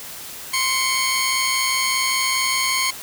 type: tone pair together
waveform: 15% pulse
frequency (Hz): 1048 / 2221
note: C6 / C#7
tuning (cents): +2 / +3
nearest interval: octave + minor second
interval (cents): 1301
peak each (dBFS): -15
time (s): 0.53-2.91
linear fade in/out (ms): 10
effects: white hiss -35 dBFS RMS until 3.02 s